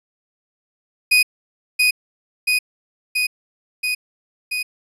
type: tone with echo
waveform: 35% pulse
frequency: 2489 Hz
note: D#7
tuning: in tune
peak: -9 dBFS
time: 1.11-1.23 s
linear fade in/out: 10 ms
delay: 680 ms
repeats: 5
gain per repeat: -2 dB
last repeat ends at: 4.63 s
effects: resampled to 32000 Hz